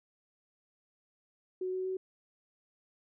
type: tone with pitch steps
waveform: sine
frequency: 370 / 372.8 / 375.6 Hz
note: F#4 / F#4 / F#4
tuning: 0 / +13 / +26 cents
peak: -32 dBFS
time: 1.61-1.97 s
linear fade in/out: 5 ms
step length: 120 ms
effects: none